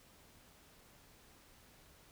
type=silence; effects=pink hiss -63 dBFS RMS until 2.11 s